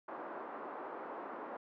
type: band-pass noise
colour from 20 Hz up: white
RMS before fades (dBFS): -45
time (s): 0.08-1.57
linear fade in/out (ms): 5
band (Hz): 270 to 1200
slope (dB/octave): 24
effects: none